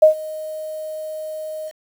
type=tone with ADSR envelope; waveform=sine; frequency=622.3 Hz; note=D#5; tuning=in tune; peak=-4 dBFS; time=0.02-1.72 s; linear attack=9 ms; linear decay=110 ms; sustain=-22 dB; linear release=49 ms; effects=7-bit